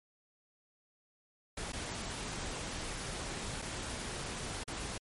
pink noise with dropouts, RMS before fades -40 dBFS, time 1.57-4.98 s, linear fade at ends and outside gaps 5 ms, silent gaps 1.722-1.731 / 3.619-3.623 / 4.637-4.677 s, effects MP3 48 kbps

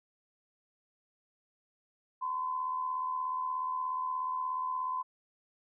sine tone with amplitude modulation, 1021 Hz, C6, 43 cents flat, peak -29 dBFS, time 2.21-5.03 s, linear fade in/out 20 ms, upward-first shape sine, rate 76.8 Hz, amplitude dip 50%, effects none

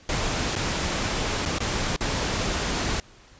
pink noise with dropouts, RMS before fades -26 dBFS, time 0.09-3 s, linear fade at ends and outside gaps 1 ms, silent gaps 0.554-0.561 / 1.453-1.459 / 1.585-1.604 / 1.962-2.008 s, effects pink hiss -52 dBFS RMS until 3.39 s + resampled to 16000 Hz

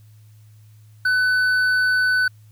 triangle tone with hard clipping, 1500 Hz, F#6, 23 cents sharp, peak -17 dBFS, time 1.05-2.28 s, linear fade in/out 5 ms, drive 8 dB, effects added 107 Hz sine -45 dBFS peak until 2.51 s + white hiss -62 dBFS RMS until 2.51 s

